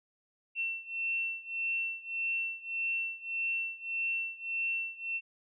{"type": "beating tone pair", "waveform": "sine", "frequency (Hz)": [2700, 2701.7], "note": ["E7", "E7"], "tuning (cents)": [41, 42], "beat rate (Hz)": 1.7, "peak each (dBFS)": [-34, -36], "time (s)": [0.55, 5.21], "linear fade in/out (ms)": 50, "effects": []}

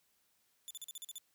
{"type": "tone bursts", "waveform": "15% pulse", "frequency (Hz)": 3505, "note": "A7", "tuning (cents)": -7, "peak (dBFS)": -36, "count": 8, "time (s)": [0.68, 1.182], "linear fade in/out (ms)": 0, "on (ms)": 26, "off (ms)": 42, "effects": ["white hiss -75 dBFS RMS until 1.34 s"]}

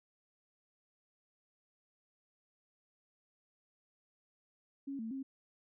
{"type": "tone with pitch steps", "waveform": "sine", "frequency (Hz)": [276.1, 224, 268.5], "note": ["C#4", "A3", "C4"], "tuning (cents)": [-7, 31, 45], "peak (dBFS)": -38, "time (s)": [4.87, 5.23], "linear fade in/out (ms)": 10, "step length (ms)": 120, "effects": []}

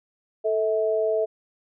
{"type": "tone pair together", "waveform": "sine", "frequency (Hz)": [440, 646.4], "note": ["A4", "E5"], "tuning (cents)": [0, -34], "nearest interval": "perfect fifth", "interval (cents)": 666, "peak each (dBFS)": -23, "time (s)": [0.44, 1.26], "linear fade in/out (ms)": 20, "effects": []}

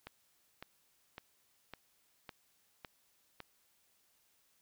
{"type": "click train", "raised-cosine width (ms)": 0.3, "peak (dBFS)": -29, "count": 7, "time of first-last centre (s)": [0.07, 3.403], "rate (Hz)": 1.8, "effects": ["white hiss -73 dBFS RMS until 4.61 s"]}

